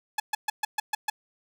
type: tone bursts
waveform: sawtooth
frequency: 853 Hz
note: G#5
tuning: 46 cents sharp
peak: -20 dBFS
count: 7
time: 0.18-1.1 s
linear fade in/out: 5 ms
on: 20 ms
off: 130 ms
effects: none